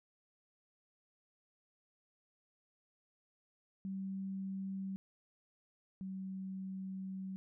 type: tone pair in turn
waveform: sine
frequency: 192.7 / 190.27 Hz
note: G3 / F#3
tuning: -29 / +49 cents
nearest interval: unison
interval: 22 cents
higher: first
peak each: -38 / -40 dBFS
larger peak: first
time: 3.85-4.96 / 6.01-7.36 s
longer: second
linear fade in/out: 0 ms
effects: none